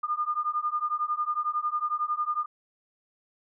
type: beating tone pair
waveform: sine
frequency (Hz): 1208 / 1219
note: D6 / D#6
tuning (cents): +48 / -36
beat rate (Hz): 11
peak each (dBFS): -29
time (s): 0.03-2.46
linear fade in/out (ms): 10
effects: none